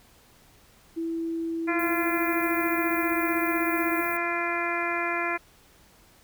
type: tone with pitch glide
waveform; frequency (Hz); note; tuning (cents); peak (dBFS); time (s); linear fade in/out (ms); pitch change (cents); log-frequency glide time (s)
sine; 330.1 to 327.4; E4 to E4; +2 to -12; -27; 0.96-4.02; 20; -14; 2.33-3.13
type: harmonic tone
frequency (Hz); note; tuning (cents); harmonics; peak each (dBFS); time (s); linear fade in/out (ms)
343.4; F4; -29; 1 / 2 / 3 / 4 / 5 / 6 / 7; -33 / -33 / -33 / -33 / -33 / -33 / -33; 1.67-5.38; 20
type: band-stop noise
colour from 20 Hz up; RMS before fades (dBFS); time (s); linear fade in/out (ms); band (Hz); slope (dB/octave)
white; -39; 1.79-4.17; 5; 910 to 12000; 24
effects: pink hiss -57 dBFS RMS until 6.23 s